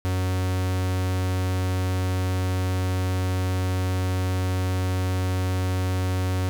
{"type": "tone", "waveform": "45% pulse", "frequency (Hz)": 92.5, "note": "F#2", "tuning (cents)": 0, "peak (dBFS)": -22, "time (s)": [0.05, 6.49], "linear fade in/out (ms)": 0, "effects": []}